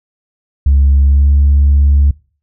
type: tone with pitch glide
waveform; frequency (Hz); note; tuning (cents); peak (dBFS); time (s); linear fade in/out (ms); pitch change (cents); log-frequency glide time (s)
sine; 69.3 to 70.88; C#2 to C#2; 0 to +39; -4; 0.66-2.11; 5; +39; 1.05-1.3
effects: noise-tail reverb RT60 0.4 s tail -24 dB re dry + tanh soft clip ceiling -3 dBFS